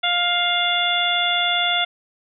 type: harmonic tone with a mistuned harmonic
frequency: 703 Hz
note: F5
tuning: 11 cents sharp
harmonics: 1 / 2 / 3 / 4 / 5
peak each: -24 / -25 / -25 / -26 / -21 dBFS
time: 0.03-1.85 s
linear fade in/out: 10 ms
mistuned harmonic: 5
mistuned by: -27 cents
effects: none